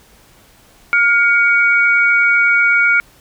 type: tone pair together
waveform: sine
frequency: 1414.9 / 2246 Hz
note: F6 / C#7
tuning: +22 / +22 cents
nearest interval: minor sixth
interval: 800 cents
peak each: -12 dBFS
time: 0.93-3 s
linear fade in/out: 0 ms
effects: pink hiss -48 dBFS RMS until 3.2 s